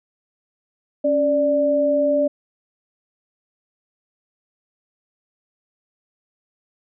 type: tone pair together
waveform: sine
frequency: 277.2 / 587.4 Hz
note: C#4 / D5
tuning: 0 / 0 cents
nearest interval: octave + minor second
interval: 1300 cents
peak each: -22 / -16 dBFS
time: 1.04-2.28 s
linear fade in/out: 10 ms
effects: none